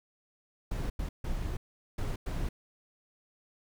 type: noise bursts at uneven times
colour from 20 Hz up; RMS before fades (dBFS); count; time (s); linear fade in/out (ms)
brown; -33; 5; 0.71-0.9 / 0.99-1.09 / 1.24-1.57 / 1.98-2.16 / 2.26-2.49; 5
effects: none